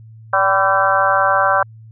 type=harmonic tone with a mistuned harmonic; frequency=193.1 Hz; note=G3; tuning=26 cents flat; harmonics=3 / 4 / 5 / 6 / 7 / 8; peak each=-19 / -19 / -19 / -19 / -19 / -19 dBFS; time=0.33-1.63 s; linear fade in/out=5 ms; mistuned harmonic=5; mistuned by=+60 cents; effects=added 111 Hz sine -37 dBFS peak until 1.91 s